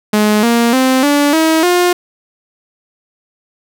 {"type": "tone with pitch steps", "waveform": "sawtooth", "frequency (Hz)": [211.3, 234.5, 260.1, 288.6, 320.3, 355.4], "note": ["G#3", "A#3", "C4", "D4", "E4", "F4"], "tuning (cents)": [30, 11, -10, -30, -50, 30], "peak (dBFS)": -5, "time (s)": [0.13, 1.93], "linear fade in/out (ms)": 5, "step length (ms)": 300, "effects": []}